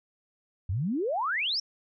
sine exponential sweep, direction up, 82.41 to 5690 Hz, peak -26 dBFS, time 0.69-1.6 s, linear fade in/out 5 ms, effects none

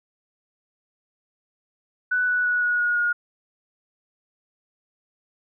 sine tone with pitch steps, 1489 / 1477.9 / 1466.8 / 1455.8 / 1444.9 / 1434.1 Hz, F#6 / F#6 / F#6 / F#6 / F#6 / F6, +11 / -2 / -15 / -29 / -42 / +45 cents, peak -19 dBFS, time 2.11-3.13 s, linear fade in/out 10 ms, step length 170 ms, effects none

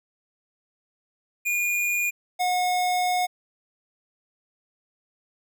square tone pair in turn, 2431 / 725.2 Hz, D#7 / F#5, -41 / -35 cents, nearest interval octave + major sixth, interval 2094 cents, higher first, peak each -23 / -22 dBFS, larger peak second, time 1.45-2.11 / 2.39-3.27 s, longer second, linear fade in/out 20 ms, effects none

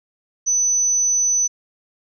sine tone, 6000 Hz, F#8, 23 cents sharp, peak -15 dBFS, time 0.46-1.48 s, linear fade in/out 20 ms, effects none

